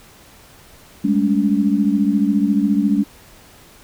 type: tone cluster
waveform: sine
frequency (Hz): 199.4 / 213.7 / 284.8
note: G3 / G#3 / C#4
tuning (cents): +30 / +50 / +47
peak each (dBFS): -18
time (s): 1.04-3.04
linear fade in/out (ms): 10
effects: pink hiss -46 dBFS RMS until 3.83 s